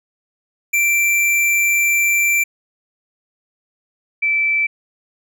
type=tone pair in turn; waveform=square / sine; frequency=2349 / 2323 Hz; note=D7 / D7; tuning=0 / -20 cents; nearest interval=unison; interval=20 cents; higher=first; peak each=-14 dBFS; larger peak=neither; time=0.73-2.44 / 4.22-4.67 s; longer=first; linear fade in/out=10 ms; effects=none